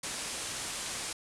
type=low-pass noise; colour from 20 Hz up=white; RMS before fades=-38 dBFS; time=0.03-1.13 s; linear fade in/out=5 ms; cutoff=10000 Hz; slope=48 dB/octave; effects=none